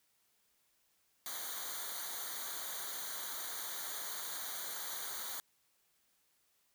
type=noise with comb filter; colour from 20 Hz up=white; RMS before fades=-42 dBFS; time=1.26-5.4 s; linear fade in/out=0 ms; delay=0.38 ms; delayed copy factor=-0.9; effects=white hiss -75 dBFS RMS until 6.74 s